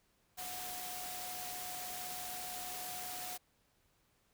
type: tone in noise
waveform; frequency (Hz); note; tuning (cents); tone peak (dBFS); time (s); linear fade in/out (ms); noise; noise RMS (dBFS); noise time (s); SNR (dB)
sine; 728; F#5; -28; -47; 0.37-3.38; 20; white; -44; 0.37-3.38; -6
effects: pink hiss -74 dBFS RMS until 4.33 s